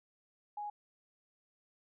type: tone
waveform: sine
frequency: 830.6 Hz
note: G#5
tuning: in tune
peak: -38 dBFS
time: 0.57-0.7 s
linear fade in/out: 5 ms
effects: none